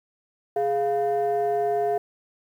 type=tone pair together; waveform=sine; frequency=415.3 / 698.5 Hz; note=G#4 / F5; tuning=0 / 0 cents; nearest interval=major sixth; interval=900 cents; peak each=-22 dBFS; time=0.56-1.98 s; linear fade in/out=5 ms; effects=tanh soft clip ceiling -17 dBFS + 9-bit